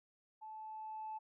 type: tone with level ramp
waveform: sine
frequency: 870 Hz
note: A5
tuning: 20 cents flat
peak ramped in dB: -47 to -40 dBFS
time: 0.41-1.19 s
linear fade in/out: 20 ms
effects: tanh soft clip ceiling -37 dBFS